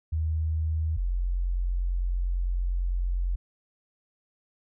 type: tone pair in turn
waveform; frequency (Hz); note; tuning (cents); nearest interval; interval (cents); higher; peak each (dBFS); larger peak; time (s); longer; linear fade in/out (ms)
sine; 79.2 / 44.45; D#2 / F1; +31 / +31; minor seventh; 1000; first; -24; neither; 0.12-0.97 / 0.97-3.36; second; 10
effects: none